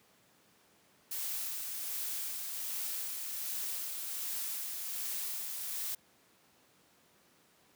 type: noise with tremolo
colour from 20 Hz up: blue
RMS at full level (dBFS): -37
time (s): 1.11-5.95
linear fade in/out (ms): 5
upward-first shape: sine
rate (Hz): 1.3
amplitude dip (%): 30
effects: pink hiss -66 dBFS RMS until 7.75 s + high-pass 150 Hz 12 dB/octave